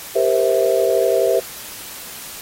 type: chord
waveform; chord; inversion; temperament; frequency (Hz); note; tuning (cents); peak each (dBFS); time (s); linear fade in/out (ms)
sine; C dominant seventh; second; just; 392.4 / 470.9 / 523.3 / 654.1; G4 / Bb4 / C5 / E5; +2 / +18 / 0 / -14; -19; 0.15-1.4; 10
effects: white hiss -34 dBFS RMS until 2.41 s + AAC 48 kbps